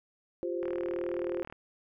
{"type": "chord", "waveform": "sine", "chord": "F suspended second", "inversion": "none", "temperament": "equal", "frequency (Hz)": [349.2, 392, 523.3], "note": ["F4", "G4", "C5"], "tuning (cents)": [0, 0, 0], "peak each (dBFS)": [-33, -38, -36], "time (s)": [0.43, 1.43], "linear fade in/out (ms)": 0}
{"type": "click train", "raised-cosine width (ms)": 0.5, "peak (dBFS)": -28, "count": 36, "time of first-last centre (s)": [0.63, 1.525], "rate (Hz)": 39.1}
{"effects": []}